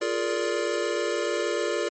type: chord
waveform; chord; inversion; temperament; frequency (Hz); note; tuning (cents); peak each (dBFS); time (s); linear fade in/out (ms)
square; Bb dominant seventh; second; just; 349.6 / 419.5 / 466.2 / 582.7; F4 / Ab4 / Bb4 / D5; +2 / +17 / 0 / -14; -31; 0.01-1.89; 10
effects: MP3 32 kbps